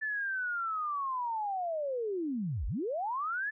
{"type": "linear two-way sweep", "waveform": "sine", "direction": "down then up", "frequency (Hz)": [1760, 40, 1760], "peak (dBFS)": -31, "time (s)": [0.01, 3.51], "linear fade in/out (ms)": 20, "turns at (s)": 2.67, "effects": []}